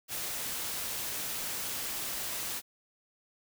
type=noise; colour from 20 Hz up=white; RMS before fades=-36 dBFS; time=0.08-2.62 s; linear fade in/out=50 ms; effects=none